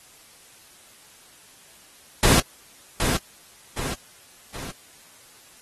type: noise with echo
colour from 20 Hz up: pink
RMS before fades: -18 dBFS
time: 2.23-2.4 s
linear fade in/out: 2 ms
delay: 770 ms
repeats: 3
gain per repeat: -6 dB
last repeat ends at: 4.71 s
effects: white hiss -51 dBFS RMS until 5.61 s + AAC 32 kbps